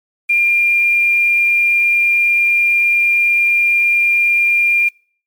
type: tone with quantisation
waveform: sine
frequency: 2397 Hz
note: D7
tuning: 35 cents sharp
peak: -10 dBFS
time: 0.29-4.89 s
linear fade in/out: 10 ms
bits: 6
effects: noise-tail reverb RT60 0.5 s tail -24 dB re dry + MP3 96 kbps